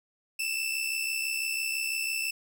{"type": "tone pair together", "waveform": "sawtooth", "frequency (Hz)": [2624, 2690], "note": ["E7", "E7"], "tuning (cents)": [-9, 34], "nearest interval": "unison", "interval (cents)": 43, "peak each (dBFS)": [-28, -29], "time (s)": [0.39, 2.31], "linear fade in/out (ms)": 5, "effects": []}